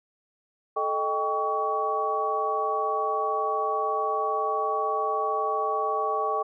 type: tone cluster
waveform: sine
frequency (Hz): 435.5 / 622 / 789 / 1127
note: A4 / D#5 / G5 / C#6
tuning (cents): -18 / -1 / +11 / +28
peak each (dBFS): -30 / -32 / -30 / -27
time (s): 0.76-6.43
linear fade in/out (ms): 10
effects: none